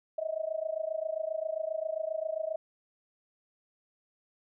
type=tone with amplitude modulation; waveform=sine; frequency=636 Hz; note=D#5; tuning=38 cents sharp; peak=-27 dBFS; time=0.18-2.56 s; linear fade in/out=5 ms; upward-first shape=sine; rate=27.5 Hz; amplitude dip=90%; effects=none